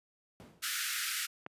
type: noise with exponential decay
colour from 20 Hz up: brown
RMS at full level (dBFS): -43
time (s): 0.4-0.86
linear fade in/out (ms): 0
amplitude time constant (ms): 100
type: high-pass noise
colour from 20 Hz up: pink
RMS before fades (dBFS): -35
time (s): 0.62-1.27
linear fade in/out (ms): 20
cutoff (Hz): 1300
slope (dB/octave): 96
type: click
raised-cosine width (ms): 0.5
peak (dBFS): -25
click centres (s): 1.464
effects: high-pass 150 Hz 12 dB/octave + resampled to 32000 Hz